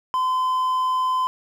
triangle tone, 1024 Hz, C6, 38 cents flat, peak -17 dBFS, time 0.14-1.27 s, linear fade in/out 0 ms, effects 9-bit

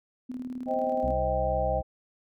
sine tone with tremolo, 252.3 Hz, B3, 37 cents sharp, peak -31 dBFS, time 0.29-1.12 s, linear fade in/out 10 ms, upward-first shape square, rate 19 Hz, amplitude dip 55%
sine chord, C minor, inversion none, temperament just, 523.3 / 627.9 / 784.9 Hz, C5 / Eb5 / G5, 0 / +16 / +2 cents, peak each -30 / -29 / -30 dBFS, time 0.66-1.83 s, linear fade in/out 50 ms
harmonic tone, 63.3 Hz, B1, 43 cents sharp, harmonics 1 / 2 / 3 / 5, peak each -31 / -37 / -41 / -45 dBFS, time 1.03-1.82 s, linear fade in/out 10 ms
effects none

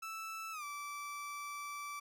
30% pulse tone with pitch glide, 1318.5 to 1161.2 Hz, E6 to D6, 0 to -20 cents, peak -39 dBFS, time 0.02-2 s, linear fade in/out 10 ms, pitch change -220 cents, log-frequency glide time 0.52-0.64 s, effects none

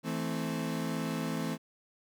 35% pulse chord, A minor, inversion second, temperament equal with one note detuned, 163.39 / 220 / 261.6 Hz, E3 / A3 / C4, -15 / 0 / 0 cents, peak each -34 / -35 / -35 dBFS, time 0.03-1.58 s, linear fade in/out 50 ms, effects none

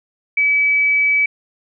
sine tone, 2290 Hz, D7, 44 cents flat, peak -12 dBFS, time 0.37-1.26 s, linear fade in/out 5 ms, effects none

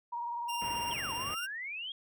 sine tone with vibrato, 948 Hz, A#5, 29 cents sharp, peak -34 dBFS, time 0.12-0.94 s, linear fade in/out 10 ms, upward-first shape sine, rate 20 Hz, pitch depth 36 cents each way
sawtooth tone with tremolo, 2794 Hz, F7, in tune, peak -32 dBFS, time 0.48-1.47 s, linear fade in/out 20 ms, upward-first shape sine, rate 18 Hz, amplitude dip 35%
pink band-stop noise, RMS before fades -43 dBFS, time 0.61-1.35 s, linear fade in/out 10 ms, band 3200 to 16000 Hz, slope 96 dB/octave
sine exponential two-way sweep, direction down then up, 3312 to 898 to 3312 Hz, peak -37 dBFS, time 0.91-1.92 s, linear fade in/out 2 ms, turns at 1.13 s
effects high-pass 60 Hz 12 dB/octave

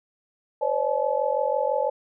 sine tone cluster, 505 / 551 / 597 / 860 Hz, B4 / C#5 / D5 / A5, +39 / -11 / +28 / -40 cents, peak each -28 / -25 / -28 / -27 dBFS, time 0.61-1.9 s, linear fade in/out 10 ms, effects none

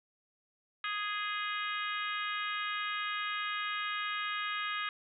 harmonic tone with a mistuned harmonic, 415.2 Hz, G#4, in tune, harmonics 3 / 4 / 5 / 6 / 7 / 8 / 9, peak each -37 / -39 / -41 / -43 / -44 / -45 / -46 dBFS, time 0.84-4.89 s, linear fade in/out 2 ms, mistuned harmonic 8, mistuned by -30 cents, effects none

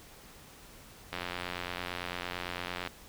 click train, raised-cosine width 0.3 ms, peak -19 dBFS, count 156, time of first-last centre 1.13-2.874 s, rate 88.9 Hz, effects pink hiss -53 dBFS RMS until 3.08 s

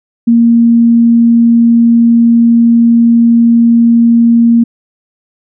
sine tone, 233.1 Hz, A#3, in tune, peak -3 dBFS, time 0.27-4.64 s, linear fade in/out 10 ms, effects none

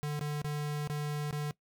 square tone with dropouts, 148.2 Hz, D3, 16 cents sharp, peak -33 dBFS, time 0.03-1.51 s, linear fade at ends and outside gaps 0 ms, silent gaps 0.193-0.21 / 0.417-0.445 / 0.874-0.898 / 1.309-1.327 s, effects noise-tail reverb RT60 0.1 s tail -20 dB re dry

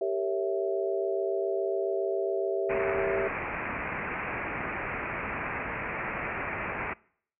sine chord, G diminished seventh, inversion none, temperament equal with one note detuned, 392 / 459.2 / 554.4 / 659.3 Hz, G4 / Bb4 / Db5 / Fb5, 0 / -26 / 0 / 0 cents, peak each -29 / -35 / -35 / -31 dBFS, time 0.01-3.28 s, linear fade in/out 5 ms
white low-pass noise, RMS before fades -34 dBFS, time 2.69-6.94 s, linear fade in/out 10 ms, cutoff 2500 Hz, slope 96 dB/octave
effects noise-tail reverb RT60 0.6 s tail -24 dB re dry

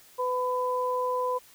sine tone pair together, 501.5 / 1003 Hz, B4 / B5, +26 / +26 cents, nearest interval octave, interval 1200 cents, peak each -28 dBFS, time 0.18-1.39 s, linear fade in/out 20 ms, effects white hiss -55 dBFS RMS until 1.54 s

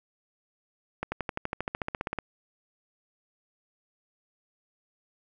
accelerating click train, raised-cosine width 0.5 ms, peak -15 dBFS, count 17, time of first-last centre 1.03-2.187 s, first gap 90 ms, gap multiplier 0.97, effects none

